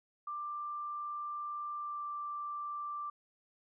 sine tone with pitch glide, 1183 to 1176.2 Hz, D6 to D6, +12 to +2 cents, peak -37 dBFS, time 0.27-3.1 s, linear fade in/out 5 ms, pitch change -10 cents, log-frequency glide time 1.76-2.04 s, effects none

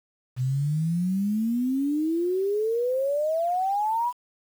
sine exponential sweep, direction up, 123.47 to 996 Hz, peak -22 dBFS, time 0.36-4.13 s, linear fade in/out 50 ms, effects 8-bit

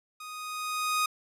sawtooth tone with level ramp, 1244.5 Hz, D#6, in tune, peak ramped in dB -37 to -20 dBFS, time 0.2-1.06 s, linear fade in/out 5 ms, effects resampled to 32000 Hz

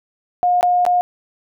sine tone with dropouts, 715 Hz, F5, 41 cents sharp, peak -12 dBFS, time 0.43-1.01 s, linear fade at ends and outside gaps 0 ms, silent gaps 0.61-0.629 / 0.852-0.864 s, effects none

